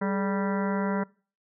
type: harmonic tone with a mistuned harmonic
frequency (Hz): 196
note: G3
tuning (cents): 0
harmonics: 1 / 2 / 3 / 4 / 5 / 6 / 7 / 8 / 9 / 10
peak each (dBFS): -27 / -33 / -34 / -41 / -35 / -47 / -38 / -42 / -45 / -42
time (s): 0.01-1.04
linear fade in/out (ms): 10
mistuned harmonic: 2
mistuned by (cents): +120
effects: noise-tail reverb RT60 0.4 s tail -24 dB re dry